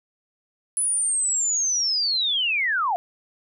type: linear sweep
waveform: sine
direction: down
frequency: 10110 to 671 Hz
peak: -20 dBFS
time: 0.77-2.96 s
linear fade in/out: 0 ms
effects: none